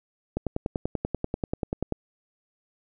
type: click train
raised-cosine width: 2 ms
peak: -13 dBFS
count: 17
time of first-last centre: 0.37-1.923 s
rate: 10.3 Hz
effects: none